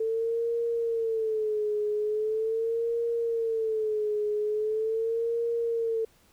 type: tone with vibrato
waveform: sine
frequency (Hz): 442.6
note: A4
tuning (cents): +10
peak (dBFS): -25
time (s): 0-6.05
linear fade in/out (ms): 5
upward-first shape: sine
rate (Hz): 0.41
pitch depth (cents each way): 92
effects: pink hiss -62 dBFS RMS until 6.32 s